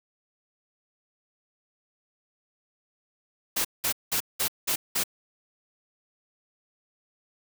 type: noise bursts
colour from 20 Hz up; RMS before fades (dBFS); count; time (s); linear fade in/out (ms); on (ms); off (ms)
white; -26; 6; 3.56-5.038; 10; 88; 190
effects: none